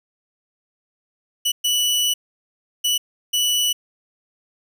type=tone bursts at uneven times; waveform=sawtooth; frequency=2958 Hz; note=F#7; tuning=1 cent flat; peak=-14 dBFS; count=4; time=1.45-1.52 / 1.64-2.14 / 2.84-2.98 / 3.33-3.73 s; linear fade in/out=10 ms; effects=none